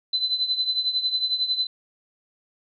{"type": "tone with tremolo", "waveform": "sine", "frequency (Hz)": 4029, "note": "B7", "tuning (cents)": 34, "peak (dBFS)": -18, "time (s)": [0.13, 1.67], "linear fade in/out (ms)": 5, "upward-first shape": "triangle", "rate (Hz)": 11, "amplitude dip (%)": 80, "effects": []}